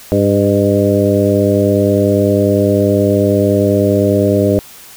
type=harmonic tone with a mistuned harmonic; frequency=100 Hz; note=G2; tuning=35 cents sharp; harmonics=1 / 2 / 3 / 4 / 5 / 6; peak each=-16 / -16 / -16 / -16 / -16 / -16 dBFS; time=0.12-4.59 s; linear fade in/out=0 ms; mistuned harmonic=6; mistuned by=+28 cents; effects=white hiss -37 dBFS RMS until 4.96 s